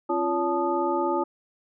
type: tone cluster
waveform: sine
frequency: 268.2 / 345.1 / 567 / 872 / 1233 Hz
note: C4 / F4 / C#5 / A5 / D#6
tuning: +43 / -21 / +39 / -16 / -16 cents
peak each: -33 / -26 / -30 / -27 / -31 dBFS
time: 0.09-1.24 s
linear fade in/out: 10 ms
effects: none